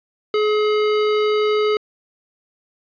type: tone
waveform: square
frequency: 424 Hz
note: G#4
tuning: 36 cents sharp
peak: -16 dBFS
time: 0.34-1.77 s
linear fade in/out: 2 ms
effects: resampled to 11025 Hz + 7-bit